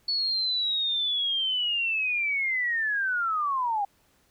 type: linear sweep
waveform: sine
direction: down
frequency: 4435 to 784 Hz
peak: -24 dBFS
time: 0.08-3.85 s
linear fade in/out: 5 ms
effects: pink hiss -65 dBFS RMS until 4.3 s